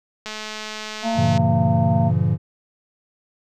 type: click train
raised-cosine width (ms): 0.2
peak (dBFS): -14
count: 241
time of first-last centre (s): 0.26-1.376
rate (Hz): 215
type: harmonic tone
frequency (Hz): 227.6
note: A#3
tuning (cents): -41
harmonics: 1 / 3 / 4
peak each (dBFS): -23 / -22 / -31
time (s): 1.02-2.12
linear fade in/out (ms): 50
type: chord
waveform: triangle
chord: G diminished seventh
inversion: none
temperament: just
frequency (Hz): 98 / 117.6 / 141.12 / 169.34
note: G2 / Bb2 / Db3 / Fb3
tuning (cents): 0 / +16 / +31 / +47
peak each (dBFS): -20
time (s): 1.15-2.38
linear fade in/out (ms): 50
effects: none